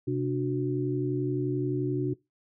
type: tone cluster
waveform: sine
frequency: 129.8 / 295.7 / 367.2 Hz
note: C3 / D4 / F#4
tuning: -13 / +12 / -13 cents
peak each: -30 dBFS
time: 0.07-2.14 s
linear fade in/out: 10 ms
effects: noise-tail reverb RT60 0.2 s tail -21 dB re dry